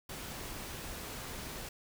pink noise, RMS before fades -43 dBFS, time 0.09-1.69 s, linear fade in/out 5 ms, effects none

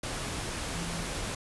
sine tone in noise, 169.5 Hz, E3, 49 cents sharp, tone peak -36 dBFS, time 0.75-1.04 s, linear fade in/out 5 ms, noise pink, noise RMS -35 dBFS, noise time 0.03-1.35 s, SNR -4 dB, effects resampled to 24000 Hz

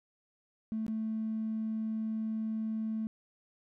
triangle tone with dropouts, 220 Hz, A3, in tune, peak -28 dBFS, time 0.72-3.07 s, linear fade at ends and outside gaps 0 ms, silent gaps 0.865-0.881 s, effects tanh soft clip ceiling -29 dBFS

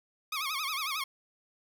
15% pulse tone with vibrato, 1174.7 Hz, D6, in tune, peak -25 dBFS, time 0.32-1.04 s, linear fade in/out 5 ms, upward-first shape sine, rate 11 Hz, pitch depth 160 cents each way, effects none

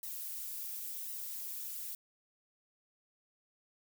violet noise with flanger, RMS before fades -42 dBFS, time 0.03-1.95 s, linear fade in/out 2 ms, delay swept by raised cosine 1 to 6.9 ms, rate 0.92 Hz, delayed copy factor +0.95, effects none

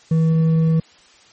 sine tone with hard clipping, 161.4 Hz, E3, 36 cents flat, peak -14 dBFS, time 0.11-0.8 s, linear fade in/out 5 ms, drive 4 dB, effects white hiss -50 dBFS RMS until 1.32 s + MP3 32 kbps

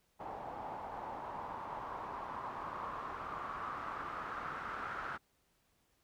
white noise with low-pass filter sweep, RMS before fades -43 dBFS, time 0.19-5.18 s, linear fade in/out 20 ms, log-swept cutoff 820 to 1400 Hz, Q 4.3, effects pink hiss -75 dBFS RMS until 6.03 s

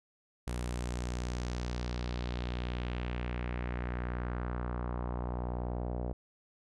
sawtooth tone with low-pass filter sweep, 60.7 Hz, B1, 29 cents flat, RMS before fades -36 dBFS, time 0.47-6.13 s, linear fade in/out 5 ms, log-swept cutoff 9900 to 630 Hz, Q 1.9, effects none

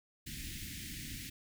pink band-stop noise, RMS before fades -44 dBFS, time 0.26-1.3 s, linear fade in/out 10 ms, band 310 to 1800 Hz, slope 48 dB/octave, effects none

